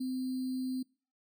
sine tone with sample-and-hold, 257.9 Hz, C4, 25 cents flat, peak -32 dBFS, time 0-0.83 s, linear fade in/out 10 ms, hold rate 4410 Hz, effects noise-tail reverb RT60 0.4 s tail -25 dB re dry

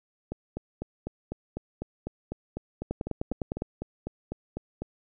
two click trains, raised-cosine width 2 ms, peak -20 / -16 dBFS, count 19 / 8, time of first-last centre 0.32-4.82 / 2.91-3.621 s, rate 4 / 9.85 Hz, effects none

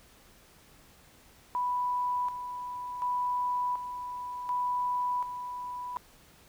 sine tone with tremolo, 987.8 Hz, B5, in tune, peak -27 dBFS, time 1.55-5.97 s, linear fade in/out 0 ms, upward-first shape square, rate 0.68 Hz, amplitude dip 60%, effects pink hiss -58 dBFS RMS until 6.48 s

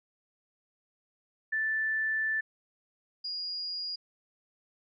sine tone pair in turn, 1760 / 4862 Hz, A6 / D#8, 0 / -41 cents, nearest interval octave + tritone, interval 1759 cents, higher second, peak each -27 / -33 dBFS, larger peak first, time 1.52-2.41 / 3.24-3.96 s, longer first, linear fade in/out 10 ms, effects none

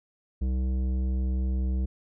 triangle tone with tanh clipping, 64.1 Hz, C2, 35 cents flat, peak -26 dBFS, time 0.41-1.86 s, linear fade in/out 10 ms, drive 16 dB, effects none

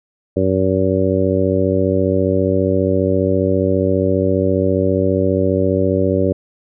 harmonic tone, 94.8 Hz, F#2, 43 cents sharp, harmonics 1 / 2 / 3 / 4 / 5 / 6, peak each -20 / -21 / -20 / -20 / -20 / -20 dBFS, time 0.36-6.33 s, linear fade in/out 10 ms, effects none

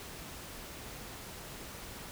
silence, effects pink hiss -46 dBFS RMS until 2.11 s

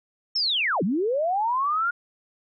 sine linear two-way sweep, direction down then up, 5500 to 160 to 1438 Hz, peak -21 dBFS, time 0.35-1.91 s, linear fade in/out 10 ms, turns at 0.83 s, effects none

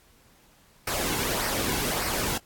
pink noise with flanger, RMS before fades -28 dBFS, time 0.87-2.38 s, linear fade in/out 5 ms, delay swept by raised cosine 0.28 to 1.68 ms, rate 1.7 Hz, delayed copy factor -0.5, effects pink hiss -59 dBFS RMS until 2.45 s + AAC 64 kbps

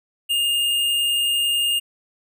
sine tone with hard clipping, 2827 Hz, F7, 20 cents sharp, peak -19 dBFS, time 0.29-1.8 s, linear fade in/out 20 ms, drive 16 dB, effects none

